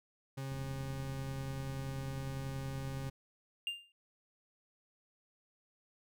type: tone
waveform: 40% pulse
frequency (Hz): 135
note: C#3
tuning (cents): -45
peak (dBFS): -38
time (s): 0.37-3.1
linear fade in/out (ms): 10
type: click train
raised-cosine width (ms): 5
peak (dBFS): -36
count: 108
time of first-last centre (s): 0.52-3.092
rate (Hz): 41.6
type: tone with exponential decay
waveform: triangle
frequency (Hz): 2800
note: F7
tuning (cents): +4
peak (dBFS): -30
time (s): 3.67-3.92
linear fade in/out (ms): 1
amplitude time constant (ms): 53
effects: none